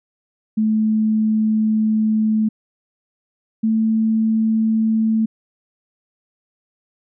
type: tone pair in turn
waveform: sine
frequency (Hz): 217.3 / 221.2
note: A3 / A3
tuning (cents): -21 / +9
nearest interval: unison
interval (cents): 30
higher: second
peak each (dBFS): -14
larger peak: neither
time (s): 0.57-2.49 / 3.63-5.26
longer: first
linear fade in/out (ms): 10
effects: none